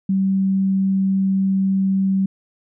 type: tone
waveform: sine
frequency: 192.6 Hz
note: G3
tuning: 30 cents flat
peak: -15 dBFS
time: 0.09-2.26 s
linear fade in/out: 5 ms
effects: none